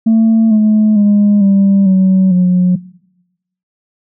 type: tone with pitch steps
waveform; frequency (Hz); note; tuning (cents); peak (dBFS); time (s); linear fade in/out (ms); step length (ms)
sine; 223.8 / 214.4 / 205.5 / 196.87 / 188.63 / 180.74; A3 / A3 / G#3 / G3 / F#3 / F#3; +30 / -45 / -18 / +8 / +34 / -40; -4; 0.06-2.76; 10; 450
effects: noise-tail reverb RT60 0.9 s tail -21 dB re dry + tanh soft clip ceiling -4 dBFS